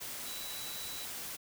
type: tone in noise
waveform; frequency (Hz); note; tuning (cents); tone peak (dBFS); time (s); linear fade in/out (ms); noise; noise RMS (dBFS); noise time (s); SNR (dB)
sine; 3936; B7; -7; -45; 0.25-1.06; 20; white; -42; 0-1.37; -6
effects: none